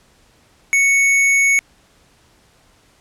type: tone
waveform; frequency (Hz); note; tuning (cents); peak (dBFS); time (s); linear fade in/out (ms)
square; 2217; C#7; 0; -12; 0.73-1.59; 0
effects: pink hiss -54 dBFS RMS until 3 s + low-pass 10000 Hz 12 dB/octave